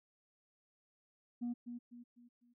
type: tone with echo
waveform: sine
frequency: 240.4 Hz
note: B3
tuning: 46 cents flat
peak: -34 dBFS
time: 1.41-1.54 s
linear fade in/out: 20 ms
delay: 250 ms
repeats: 4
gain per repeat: -8 dB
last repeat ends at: 2.54 s
effects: tanh soft clip ceiling -34 dBFS